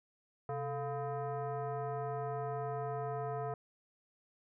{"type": "tone with frequency modulation", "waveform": "sine", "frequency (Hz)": 130.81, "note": "C3", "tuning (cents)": 0, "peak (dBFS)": -35, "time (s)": [0.49, 3.54], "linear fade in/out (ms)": 2, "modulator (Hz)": 569, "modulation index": 1.5, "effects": []}